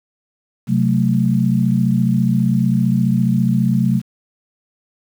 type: chord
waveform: sine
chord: F# diminished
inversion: second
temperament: equal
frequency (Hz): 130.81 / 185 / 220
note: C3 / F#3 / A3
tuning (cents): 0 / 0 / 0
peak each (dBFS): -17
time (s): 0.67-4.02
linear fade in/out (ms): 50
effects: 7-bit